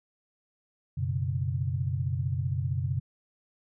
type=chord; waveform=sine; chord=F# suspended fourth; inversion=none; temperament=just; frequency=92.5 / 123.33 / 138.75 Hz; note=F#2 / B2 / C#3; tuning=0 / -2 / +2 cents; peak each=-31 dBFS; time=0.97-3 s; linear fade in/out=10 ms; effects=none